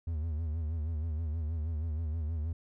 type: tone with vibrato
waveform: triangle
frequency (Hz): 79.3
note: D#2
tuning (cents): +33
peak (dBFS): -29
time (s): 0.07-2.53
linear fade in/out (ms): 5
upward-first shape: sine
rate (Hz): 6.3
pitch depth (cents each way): 99
effects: none